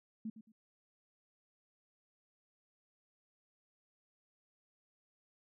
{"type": "tone with echo", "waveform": "sine", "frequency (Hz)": 220, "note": "A3", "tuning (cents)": 0, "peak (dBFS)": -38, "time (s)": [0.25, 0.3], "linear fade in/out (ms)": 5, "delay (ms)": 110, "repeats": 2, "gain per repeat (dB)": -12, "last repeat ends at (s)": 0.52, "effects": []}